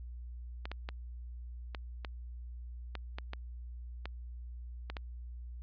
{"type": "clicks", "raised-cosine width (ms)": 0.3, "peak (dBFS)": -24, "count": 11, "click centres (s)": [0.655, 0.716, 0.889, 1.748, 2.048, 2.953, 3.185, 3.334, 4.056, 4.9, 4.968], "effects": ["added 60 Hz sine -42 dBFS peak until 5.62 s", "resampled to 11025 Hz"]}